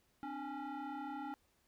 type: tone with frequency modulation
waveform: sine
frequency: 261.6 Hz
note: C4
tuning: in tune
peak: -38 dBFS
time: 0.23-1.34 s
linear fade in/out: 0 ms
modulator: 557 Hz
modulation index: 1.7
effects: tanh soft clip ceiling -40 dBFS + pink hiss -75 dBFS RMS until 1.67 s